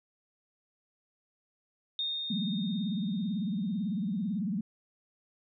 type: tone with exponential decay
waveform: sine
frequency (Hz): 3675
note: A#7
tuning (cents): -25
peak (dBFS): -29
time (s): 1.99-4.39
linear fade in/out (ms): 1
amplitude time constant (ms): 520
type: tone with vibrato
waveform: sine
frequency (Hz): 200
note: G3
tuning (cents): +35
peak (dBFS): -29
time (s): 2.3-4.61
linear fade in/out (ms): 5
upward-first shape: triangle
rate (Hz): 18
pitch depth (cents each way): 300
effects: none